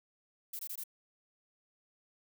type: noise bursts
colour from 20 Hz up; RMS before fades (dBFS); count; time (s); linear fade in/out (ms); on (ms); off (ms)
violet; -41; 4; 0.53-0.838; 5; 62; 20
effects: none